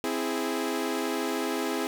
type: chord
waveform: sawtooth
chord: C augmented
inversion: none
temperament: equal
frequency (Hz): 261.6 / 329.6 / 415.3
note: C4 / E4 / G#4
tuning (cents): 0 / 0 / 0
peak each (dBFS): -28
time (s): 0.04-1.87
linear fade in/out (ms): 0
effects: 9-bit